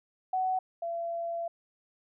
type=tone pair in turn; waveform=sine; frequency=748 / 677.5 Hz; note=F#5 / E5; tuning=+19 / +47 cents; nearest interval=major second; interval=172 cents; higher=first; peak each=-26 / -31 dBFS; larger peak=first; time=0.33-0.59 / 0.82-1.48 s; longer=second; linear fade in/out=5 ms; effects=none